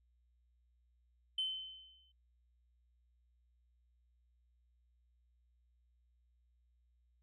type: tone with exponential decay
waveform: sine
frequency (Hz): 3065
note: G7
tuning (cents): -40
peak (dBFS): -31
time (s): 1.38-2.12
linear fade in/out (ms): 5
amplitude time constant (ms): 160
effects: tanh soft clip ceiling -29 dBFS + added 60 Hz sine -70 dBFS peak until 7.22 s